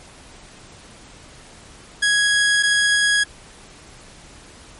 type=tone pair in turn; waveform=sawtooth; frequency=1661.2 / 1661.2 Hz; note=G#6 / G#6; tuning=0 / 0 cents; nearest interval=unison; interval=0 cents; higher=neither; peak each=-11 dBFS; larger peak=neither; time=2.02-2.63 / 2.63-3.24 s; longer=neither; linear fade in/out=10 ms; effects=pink hiss -44 dBFS RMS until 4.79 s + MP3 48 kbps